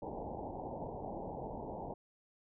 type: low-pass noise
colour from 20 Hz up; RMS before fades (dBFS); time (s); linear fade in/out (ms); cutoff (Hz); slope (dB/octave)
white; -43; 0.02-1.94; 5; 920; 96
effects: none